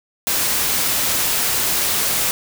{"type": "noise", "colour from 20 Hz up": "white", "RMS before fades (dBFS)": -19, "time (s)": [0.27, 2.31], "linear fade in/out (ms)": 0, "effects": []}